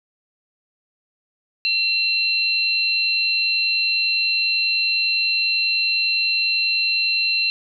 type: tone pair together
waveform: sine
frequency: 2724 / 4095 Hz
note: F7 / C8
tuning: -44 / -38 cents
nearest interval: perfect fifth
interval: 706 cents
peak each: -20 dBFS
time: 1.65-7.5 s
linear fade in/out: 0 ms
effects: none